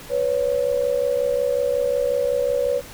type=tone pair together; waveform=sine; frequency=493.9 / 559.4 Hz; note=B4 / C#5; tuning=0 / +16 cents; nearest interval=major second; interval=216 cents; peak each=-21 dBFS; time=0.09-2.82 s; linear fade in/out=50 ms; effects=pink hiss -40 dBFS RMS until 2.93 s